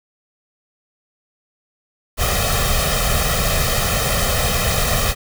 pink noise with comb filter, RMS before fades -18 dBFS, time 2.17-5.15 s, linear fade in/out 50 ms, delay 1.6 ms, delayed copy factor +0.85, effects none

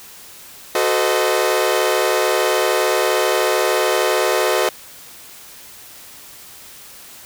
sawtooth chord, F# diminished seventh, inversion none, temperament equal with one note detuned, 370 / 440 / 513.1 / 622.3 Hz, F#4 / A4 / C5 / Eb5, 0 / 0 / -34 / 0 cents, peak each -17 dBFS, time 0.75-4.69 s, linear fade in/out 2 ms, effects white hiss -40 dBFS RMS until 7.25 s

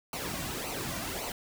pink noise with flanger, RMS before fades -36 dBFS, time 0.13-1.32 s, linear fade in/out 2 ms, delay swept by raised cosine 0.57 to 2.37 ms, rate 1.8 Hz, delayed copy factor -0.7, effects none

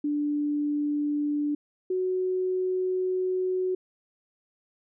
sine tone pair in turn, 293.7 / 370 Hz, D4 / F#4, 0 / 0 cents, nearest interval major third, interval 400 cents, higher second, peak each -24 dBFS, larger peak neither, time 0.04-1.55 / 1.9-3.75 s, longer second, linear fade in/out 5 ms, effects none

